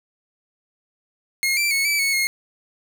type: tone with pitch steps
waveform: sawtooth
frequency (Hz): 2152 / 2344 / 2198 / 2309 / 2206 / 2152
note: C7 / D7 / C#7 / D7 / C#7 / C7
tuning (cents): +48 / -4 / -15 / -30 / -9 / +48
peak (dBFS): -15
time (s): 1.43-2.27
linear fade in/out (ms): 0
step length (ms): 140
effects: none